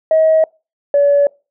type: tone pair in turn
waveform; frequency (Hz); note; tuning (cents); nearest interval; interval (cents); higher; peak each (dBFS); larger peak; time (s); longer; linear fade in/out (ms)
sine; 636 / 570.8; D#5 / D5; +38 / -49; major second; 187; first; -7; neither; 0.11-0.44 / 0.94-1.27; neither; 2
effects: noise-tail reverb RT60 0.3 s tail -26 dB re dry + tanh soft clip ceiling -4 dBFS

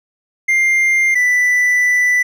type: tone pair in turn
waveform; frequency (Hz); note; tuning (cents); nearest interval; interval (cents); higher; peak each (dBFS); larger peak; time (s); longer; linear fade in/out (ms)
triangle; 2100 / 1981.6; C7 / B6; +6 / +5; minor second; 101; first; -9; neither; 0.48-1.15 / 1.15-2.23; second; 10
effects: none

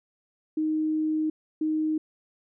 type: tone bursts at uneven times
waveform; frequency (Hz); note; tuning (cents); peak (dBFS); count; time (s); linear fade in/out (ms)
sine; 311.3; D#4; +1; -23; 2; 0.57-1.3 / 1.61-1.98; 5
effects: none

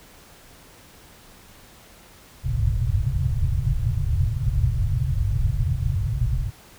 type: low-pass noise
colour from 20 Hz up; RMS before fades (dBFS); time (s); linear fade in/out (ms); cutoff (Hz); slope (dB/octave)
white; -22; 2.43-6.51; 50; 140; 96
effects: pink hiss -49 dBFS RMS until 6.78 s

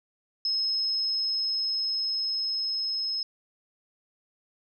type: tone with level ramp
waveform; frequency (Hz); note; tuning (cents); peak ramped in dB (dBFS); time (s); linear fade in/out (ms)
sine; 5170; E8; -34; -24 to -27; 0.45-3.23; 2
effects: none

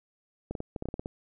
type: clicks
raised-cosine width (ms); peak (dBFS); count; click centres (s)
2; -21; 10; 0.51 / 0.552 / 0.604 / 0.762 / 0.824 / 0.856 / 0.887 / 0.941 / 0.995 / 1.059
effects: none

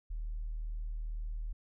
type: tone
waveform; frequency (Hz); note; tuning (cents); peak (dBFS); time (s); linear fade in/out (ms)
sine; 38.89; D#1; 0; -34; 0.1-1.53; 10
effects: tanh soft clip ceiling -31 dBFS

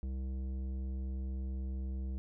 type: tone with tanh clipping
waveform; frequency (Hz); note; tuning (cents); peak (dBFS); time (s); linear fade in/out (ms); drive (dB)
sine; 65.41; C2; 0; -37; 0.03-2.18; 0; 12
effects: none

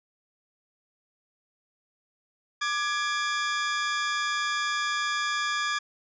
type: tone pair together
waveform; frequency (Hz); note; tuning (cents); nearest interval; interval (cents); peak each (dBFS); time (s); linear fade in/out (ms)
sawtooth; 1186.5 / 1678; D6 / G#6; +17 / +17; tritone; 600; -25; 2.61-5.79; 10
effects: resampled to 16000 Hz

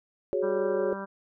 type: chord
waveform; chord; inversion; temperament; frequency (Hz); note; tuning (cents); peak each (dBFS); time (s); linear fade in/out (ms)
sine; F# suspended second; none; equal; 370 / 415.3 / 554.4; F#4 / G#4 / C#5; 0 / 0 / 0; -29; 0.33-0.93; 0
type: harmonic tone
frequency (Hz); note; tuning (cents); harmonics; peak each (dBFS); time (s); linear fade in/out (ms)
196; G3; 0; 1 / 2 / 3 / 4 / 5 / 6 / 7 / 8; -38 / -41 / -40 / -49 / -40 / -45 / -45 / -44; 0.42-1.06; 20
effects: none

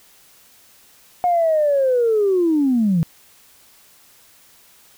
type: linear sweep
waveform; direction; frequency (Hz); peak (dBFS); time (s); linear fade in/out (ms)
sine; down; 722 to 155.56; -13; 1.24-3.03; 0
effects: tanh soft clip ceiling -9 dBFS + white hiss -51 dBFS RMS until 4.97 s

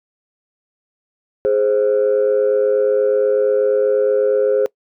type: tone pair together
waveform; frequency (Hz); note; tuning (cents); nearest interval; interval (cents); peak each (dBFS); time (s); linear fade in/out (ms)
sine; 416.8 / 525.1; G#4 / C5; +6 / +6; major third; 400; -14; 1.45-4.66; 0
effects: noise-tail reverb RT60 0.1 s tail -23 dB re dry + tanh soft clip ceiling -8 dBFS

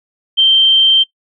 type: tone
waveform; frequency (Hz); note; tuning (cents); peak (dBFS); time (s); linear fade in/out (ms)
sine; 3136; G7; 0; -6; 0.37-1.04; 20
effects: noise-tail reverb RT60 0.1 s tail -19 dB re dry

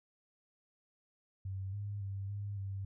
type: tone with pitch steps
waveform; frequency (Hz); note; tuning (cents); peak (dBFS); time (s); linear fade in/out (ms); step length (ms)
sine; 96 / 102 / 98.1 / 101.5 / 97.7; G2 / G#2 / G2 / G#2 / G2; -36 / -31 / +2 / -39 / -5; -37; 1.45-2.85; 5; 280
effects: none

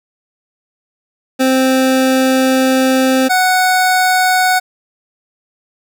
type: tone pair in turn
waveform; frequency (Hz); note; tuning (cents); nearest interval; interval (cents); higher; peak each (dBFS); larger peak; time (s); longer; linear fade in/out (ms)
25% pulse; 261.6 / 739.9; C4 / F#5; 0 / 0; octave + tritone; 1800; second; -6; neither; 1.39-3.29 / 3.29-4.6; first; 20
effects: none

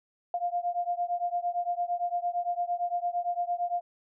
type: beating tone pair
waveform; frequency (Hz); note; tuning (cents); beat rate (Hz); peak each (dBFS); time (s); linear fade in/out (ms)
sine; 698.5 / 707.3; F5 / F5; 0 / +22; 8.8; -30 / -31; 0.34-3.81; 2
effects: none

